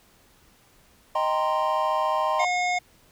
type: chord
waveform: triangle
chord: C minor seventh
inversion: first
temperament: equal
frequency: 622.3 / 784 / 932.3 / 1046.5 Hz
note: Eb5 / G5 / Bb5 / C6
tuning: 0 / 0 / 0 / 0 cents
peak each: -25 / -27 / -26 / -24 dBFS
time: 1.15-2.45 s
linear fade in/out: 5 ms
type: harmonic tone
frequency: 720 Hz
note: F#5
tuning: 47 cents flat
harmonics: 1 / 3 / 5 / 7 / 9 / 10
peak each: -24 / -26 / -37 / -41 / -43 / -42 dBFS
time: 2.39-2.79 s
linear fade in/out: 10 ms
effects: pink hiss -58 dBFS RMS until 3.11 s